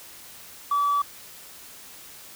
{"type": "tone with tanh clipping", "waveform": "triangle", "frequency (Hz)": 1149, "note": "D6", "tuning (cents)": -38, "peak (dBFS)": -20, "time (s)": [0.71, 1.02], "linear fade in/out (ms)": 5, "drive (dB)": 5, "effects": ["white hiss -45 dBFS RMS until 2.35 s"]}